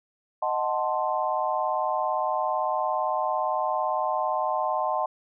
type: chord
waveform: sine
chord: D# diminished seventh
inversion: none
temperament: equal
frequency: 622.3 / 740 / 880 / 1046.5 Hz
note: D#5 / F#5 / A5 / C6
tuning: 0 / 0 / 0 / 0 cents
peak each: -29 dBFS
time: 0.42-5.06 s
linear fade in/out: 5 ms
effects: none